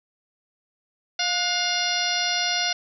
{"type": "harmonic tone with a mistuned harmonic", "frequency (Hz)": 705, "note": "F5", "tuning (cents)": 16, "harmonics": [1, 2, 3, 4, 5, 6, 7, 8], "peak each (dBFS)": [-30, -30, -30, -30, -30, -30, -30, -30], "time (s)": [1.19, 2.73], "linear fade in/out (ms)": 5, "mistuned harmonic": 2, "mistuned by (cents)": 64, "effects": []}